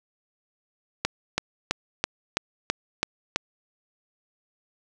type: click train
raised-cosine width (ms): 0.2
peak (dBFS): -5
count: 8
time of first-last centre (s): 1.05-3.36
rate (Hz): 3.03
effects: none